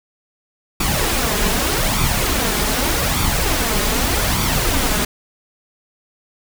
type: noise with flanger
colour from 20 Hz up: pink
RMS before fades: -18 dBFS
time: 0.8-5.05 s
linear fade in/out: 5 ms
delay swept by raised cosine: 0.86 to 4.86 ms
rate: 0.83 Hz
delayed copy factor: +0.55
effects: none